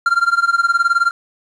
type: tone with tremolo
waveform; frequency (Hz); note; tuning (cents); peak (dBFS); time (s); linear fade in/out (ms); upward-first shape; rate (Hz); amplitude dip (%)
triangle; 1384; F6; -16; -7; 0.06-1.11; 2; sine; 19; 90
effects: resampled to 24000 Hz + 8-bit